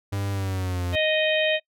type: tone with pitch glide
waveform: 45% pulse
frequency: 99.3 to 88.47 Hz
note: G2 to F2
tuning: +23 to +23 cents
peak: -25 dBFS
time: 0.12-0.96 s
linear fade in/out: 10 ms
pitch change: -200 cents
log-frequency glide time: 0.31-0.85 s
type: harmonic tone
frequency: 622.3 Hz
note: D#5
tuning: in tune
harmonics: 1 / 3 / 4 / 5 / 6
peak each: -22 / -28 / -27 / -28 / -31 dBFS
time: 0.92-1.6 s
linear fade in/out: 50 ms
effects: noise-tail reverb RT60 0.1 s tail -23 dB re dry